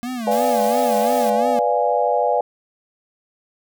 square tone with vibrato, 233.1 Hz, A#3, in tune, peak -25 dBFS, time 0.03-1.59 s, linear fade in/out 0 ms, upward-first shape sine, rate 2.9 Hz, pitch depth 160 cents each way
sine chord, B diminished seventh, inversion none, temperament equal, 493.9 / 587.3 / 698.5 / 830.6 Hz, B4 / D5 / F5 / Ab5, 0 / 0 / 0 / 0 cents, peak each -21 dBFS, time 0.27-2.41 s, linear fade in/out 2 ms
white high-pass noise, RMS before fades -33 dBFS, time 0.31-1.3 s, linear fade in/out 5 ms, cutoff 170 Hz, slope 24 dB/octave
effects none

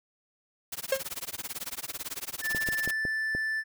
white noise with tremolo, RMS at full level -34 dBFS, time 0.72-2.91 s, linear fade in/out 5 ms, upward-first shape sine, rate 18 Hz, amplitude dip 100%
45% pulse tone with exponential decay, 537 Hz, C5, 45 cents sharp, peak -20 dBFS, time 0.92-1.04 s, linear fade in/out 5 ms, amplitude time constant 25 ms
triangle tone, 1760 Hz, A6, in tune, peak -26 dBFS, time 2.41-3.64 s, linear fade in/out 50 ms
clicks, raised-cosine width 2 ms, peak -21 dBFS, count 5, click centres 2.548 / 2.688 / 2.876 / 3.052 / 3.35 s
effects none

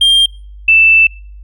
triangle / sine tone pair in turn, 3197 / 2650 Hz, G7 / E7, +33 / +9 cents, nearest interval minor third, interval 324 cents, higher first, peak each -4 dBFS, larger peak neither, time 0.01-0.26 / 0.68-1.07 s, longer second, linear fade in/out 5 ms, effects noise-tail reverb RT60 0.5 s tail -25 dB re dry + added 50 Hz sine -30 dBFS peak until 1.43 s

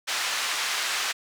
pink band-pass noise, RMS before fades -28 dBFS, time 0.07-1.13 s, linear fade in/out 20 ms, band 1300 to 6900 Hz, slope 12 dB/octave, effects none

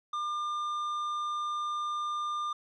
sine tone with tanh clipping, 1200 Hz, D6, 37 cents sharp, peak -32 dBFS, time 0.13-2.53 s, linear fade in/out 5 ms, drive 8 dB, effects none

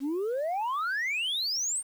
sine exponential sweep, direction up, 261.6 to 9090 Hz, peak -25 dBFS, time 0-1.83 s, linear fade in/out 50 ms, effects tanh soft clip ceiling -26 dBFS + 9-bit

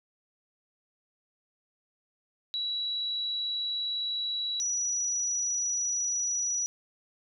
sine tone pair in turn, 3913 / 5863 Hz, B7 / F#8, -17 / -17 cents, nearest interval perfect fifth, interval 700 cents, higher second, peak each -29 / -27 dBFS, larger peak second, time 2.54-4.6 / 4.6-6.66 s, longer neither, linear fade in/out 0 ms, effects none

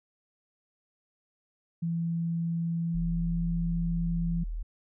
sine tone with pitch glide, 167.4 to 168.95 Hz, E3 to E3, +27 to +43 cents, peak -27 dBFS, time 1.82-4.44 s, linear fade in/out 10 ms, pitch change +16 cents, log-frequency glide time 2.8-3.39 s
sine tone, 40.28 Hz, E1, 39 cents flat, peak -31 dBFS, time 2.94-4.63 s, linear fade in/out 10 ms
effects none

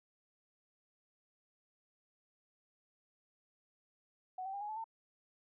sine tone with pitch steps, 743 / 771.9 / 801.9 / 833 / 865.4 / 899 Hz, F#5 / G5 / G5 / G#5 / A5 / A5, +7 / -27 / +39 / +5 / -29 / +37 cents, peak -39 dBFS, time 4.38-4.842 s, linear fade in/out 5 ms, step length 77 ms, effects none

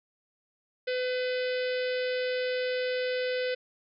harmonic tone, 504 Hz, B4, 35 cents sharp, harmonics 1 / 3 / 4 / 5 / 6 / 7 / 8 / 9 / 10, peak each -28 / -38 / -40 / -42 / -44 / -45 / -46 / -47 / -48 dBFS, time 0.87-3.55 s, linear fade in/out 10 ms, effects none

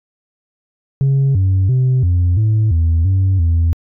sine tone with pitch steps, 136.7 / 94.9 / 128.6 / 88.4 / 108.6 / 82.2 / 95.2 / 83.2 Hz, C#3 / F#2 / C3 / F2 / A2 / E2 / F#2 / E2, -24 / +44 / -30 / +22 / -22 / -4 / +50 / +17 cents, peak -8 dBFS, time 1.01-3.73 s, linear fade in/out 0 ms, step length 340 ms, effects tanh soft clip ceiling -9 dBFS

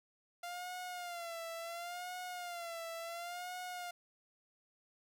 sawtooth tone with vibrato, 694 Hz, F5, 11 cents flat, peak -38 dBFS, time 0.43-3.91 s, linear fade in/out 5 ms, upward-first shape sine, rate 0.71 Hz, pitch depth 80 cents each way, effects 13-bit

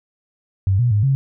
sine tone with pitch steps, 96.4 / 121.6 / 103.8 / 135.9 Hz, G2 / B2 / G#2 / C#3, -28 / -26 / 0 / -34 cents, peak -13 dBFS, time 0.67-1.15 s, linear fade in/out 0 ms, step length 120 ms, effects none

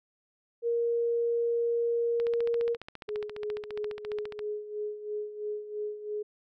sine tone, 468.9 Hz, A#4, 10 cents sharp, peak -25 dBFS, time 0.62-2.77 s, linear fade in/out 50 ms
click train, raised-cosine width 0.3 ms, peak -25 dBFS, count 33, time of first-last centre 2.2-4.392 s, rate 14.6 Hz
sine tone with tremolo, 420.3 Hz, G#4, 21 cents sharp, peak -30 dBFS, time 3.08-6.23 s, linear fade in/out 10 ms, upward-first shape sine, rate 3 Hz, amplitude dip 70%
effects none

